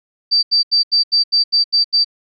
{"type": "tone bursts", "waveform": "sine", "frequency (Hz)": 4654, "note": "D8", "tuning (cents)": -17, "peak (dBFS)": -10, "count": 9, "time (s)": [0.31, 2.046], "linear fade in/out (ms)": 20, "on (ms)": 120, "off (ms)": 82, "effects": []}